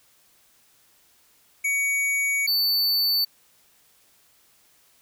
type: tone pair in turn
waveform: square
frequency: 2250 / 4500 Hz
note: C#7 / C#8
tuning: +25 / +25 cents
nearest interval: octave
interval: 1200 cents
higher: second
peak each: -22 / -20 dBFS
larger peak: second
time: 1.64-2.47 / 2.47-3.25 s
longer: first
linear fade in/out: 10 ms
effects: white hiss -60 dBFS RMS until 5.01 s